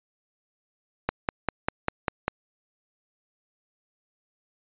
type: click train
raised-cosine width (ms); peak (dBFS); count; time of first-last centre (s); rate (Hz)
0.5; -8; 7; 1.09-2.28; 5.04
effects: resampled to 8000 Hz